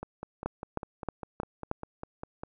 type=two click trains; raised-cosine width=1 ms; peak=-16 / -23 dBFS; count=5 / 13; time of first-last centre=0.46-1.714 / 0.03-2.435 s; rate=3.19 / 4.99 Hz; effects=none